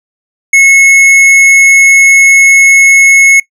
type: tone with hard clipping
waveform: triangle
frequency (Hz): 2185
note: C#7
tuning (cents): -26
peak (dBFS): -3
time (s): 0.53-3.4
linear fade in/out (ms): 5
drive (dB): 13
effects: noise-tail reverb RT60 0.1 s tail -19 dB re dry